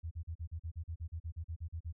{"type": "tone bursts", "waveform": "sine", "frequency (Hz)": 82.41, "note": "E2", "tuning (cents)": 0, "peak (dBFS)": -37, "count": 16, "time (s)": [0.03, 1.927], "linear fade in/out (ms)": 20, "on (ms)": 82, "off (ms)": 39, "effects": []}